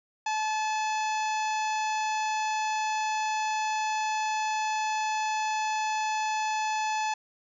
harmonic tone with a mistuned harmonic, 864 Hz, A5, 32 cents flat, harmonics 1 / 2 / 3 / 4 / 5 / 6 / 7 / 8, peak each -27 / -38 / -36 / -44 / -44 / -46 / -43 / -45 dBFS, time 0.26-7.14 s, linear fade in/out 5 ms, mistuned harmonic 6, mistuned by -50 cents, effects none

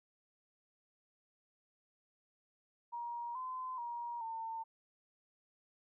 sine tone with pitch steps, 947 / 1025 / 948 / 902 Hz, A#5 / C6 / A#5 / A5, +27 / -36 / +29 / +43 cents, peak -39 dBFS, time 2.92-4.64 s, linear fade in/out 20 ms, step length 430 ms, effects none

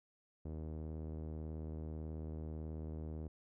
sawtooth tone with low-pass filter, 78.3 Hz, D#2, 11 cents sharp, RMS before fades -44 dBFS, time 0.45-3.28 s, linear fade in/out 5 ms, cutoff 460 Hz, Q 1.1, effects none

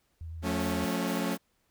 sine tone with vibrato, 81.6 Hz, E2, 17 cents flat, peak -37 dBFS, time 0.21-0.85 s, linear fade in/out 0 ms, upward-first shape sine, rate 9.3 Hz, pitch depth 25 cents each way
sawtooth chord, F augmented, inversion none, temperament equal with one note detuned, 178.8 / 220 / 277.2 Hz, F3 / A3 / C#4, +41 / 0 / 0 cents, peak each -29 dBFS, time 0.42-1.38 s, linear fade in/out 50 ms
blue noise with tremolo, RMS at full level -46 dBFS, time 0.6-1.37 s, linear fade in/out 2 ms, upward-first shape square, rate 4.2 Hz, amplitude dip 55%
effects pink hiss -73 dBFS RMS until 1.7 s

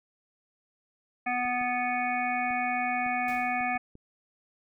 harmonic tone, 246.9 Hz, B3, in tune, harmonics 1 / 3 / 5 / 7 / 9 / 10, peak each -36 / -29 / -38 / -36 / -33 / -37 dBFS, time 1.26-3.78 s, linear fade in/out 10 ms
clicks, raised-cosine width 3 ms, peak -36 dBFS, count 7, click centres 1.453 / 1.613 / 2.507 / 3.063 / 3.608 / 3.755 / 3.954 s
pink noise with exponential decay, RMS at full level -44 dBFS, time 3.28-3.73 s, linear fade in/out 1 ms, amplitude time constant 96 ms
effects none

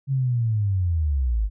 sine linear sweep, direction down, 138.59 to 47.91 Hz, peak -19 dBFS, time 0.07-1.5 s, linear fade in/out 50 ms, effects none

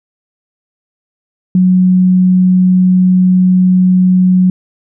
sine tone, 183.7 Hz, F#3, 12 cents flat, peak -5 dBFS, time 1.55-4.5 s, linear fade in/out 2 ms, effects none

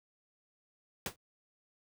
pink noise with exponential decay, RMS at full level -31 dBFS, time 1.06-1.16 s, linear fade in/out 2 ms, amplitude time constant 21 ms, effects high-pass 80 Hz 12 dB/octave

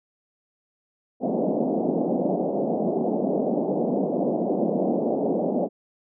pink band-pass noise, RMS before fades -24 dBFS, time 1.2-5.69 s, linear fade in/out 50 ms, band 180 to 720 Hz, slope 48 dB/octave, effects none

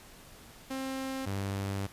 sawtooth tone pair in turn, 265.6 / 98.49 Hz, C4 / G2, +26 / +9 cents, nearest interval octave + perfect fourth, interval 1717 cents, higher first, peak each -30 / -28 dBFS, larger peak second, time 0.7-1.26 / 1.26-1.87 s, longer second, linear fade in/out 10 ms, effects pink hiss -53 dBFS RMS until 1.92 s + resampled to 32000 Hz

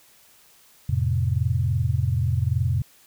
sine chord, F major, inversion none, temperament equal, 87.31 / 110 / 130.81 Hz, F2 / A2 / C3, 0 / 0 / 0 cents, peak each -24 dBFS, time 0.89-2.82 s, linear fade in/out 5 ms, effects white hiss -55 dBFS RMS until 3.06 s

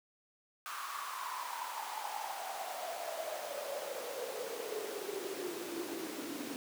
pink noise with high-pass filter sweep, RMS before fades -41 dBFS, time 0.66-6.56 s, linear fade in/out 0 ms, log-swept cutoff 1200 to 280 Hz, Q 7.9, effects none

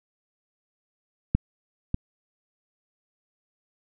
clicks, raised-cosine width 5 ms, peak -7 / -12 dBFS, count 2, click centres 1.35 / 1.944 s, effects none

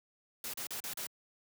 white noise bursts, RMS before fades -40 dBFS, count 5, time 0.44-1.068 s, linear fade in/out 2 ms, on 96 ms, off 37 ms, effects high-pass 100 Hz 12 dB/octave

